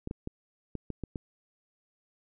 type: clicks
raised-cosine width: 3 ms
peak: -22 dBFS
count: 7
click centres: 0.074 / 0.111 / 0.274 / 0.753 / 0.903 / 1.037 / 1.158 s
effects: none